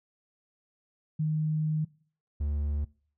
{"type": "tone pair in turn", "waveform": ["sine", "triangle"], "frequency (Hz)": [154.9, 73.1], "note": ["D#3", "D2"], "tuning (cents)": [-7, -7], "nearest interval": "octave + minor second", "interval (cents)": 1300, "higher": "first", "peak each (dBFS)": -25, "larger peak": "neither", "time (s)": [[1.19, 1.85], [2.4, 2.85]], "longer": "first", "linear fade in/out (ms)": 10, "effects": ["noise-tail reverb RT60 0.5 s tail -23 dB re dry"]}